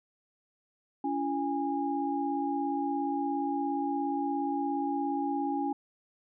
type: tone cluster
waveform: sine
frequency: 283.3 / 340.4 / 820 Hz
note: C#4 / F4 / G#5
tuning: +38 / -44 / -22 cents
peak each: -31 / -36 / -32 dBFS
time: 1.04-5.73 s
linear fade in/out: 5 ms
effects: none